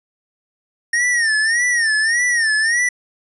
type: tone with vibrato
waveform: square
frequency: 1840 Hz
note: A#6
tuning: 23 cents flat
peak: -15 dBFS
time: 0.93-2.89 s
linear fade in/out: 5 ms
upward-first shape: sine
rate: 1.7 Hz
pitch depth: 120 cents each way
effects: resampled to 24000 Hz + 8-bit